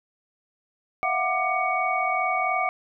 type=tone cluster; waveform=sine; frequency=656 / 697 / 740 / 1189 / 2241 Hz; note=E5 / F5 / F#5 / D6 / C#7; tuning=-9 / -4 / 0 / +21 / +18 cents; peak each=-33 / -33 / -26 / -27 / -27 dBFS; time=1.03-2.69 s; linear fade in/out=0 ms; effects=none